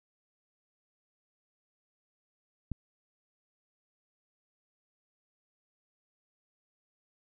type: click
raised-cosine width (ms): 5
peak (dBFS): -22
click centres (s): 2.717
effects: none